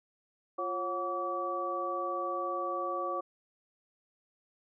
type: tone cluster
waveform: sine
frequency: 350.9 / 547 / 733 / 1148 Hz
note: F4 / C#5 / F#5 / D6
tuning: +8 / -23 / -16 / -40 cents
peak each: -39 / -37 / -40 / -34 dBFS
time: 0.58-3.21 s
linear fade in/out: 10 ms
effects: none